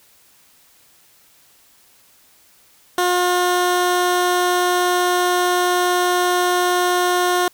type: tone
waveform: 15% pulse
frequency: 357.9 Hz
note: F4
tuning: 42 cents sharp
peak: -9 dBFS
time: 2.98-7.48 s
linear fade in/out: 2 ms
effects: white hiss -53 dBFS RMS until 7.53 s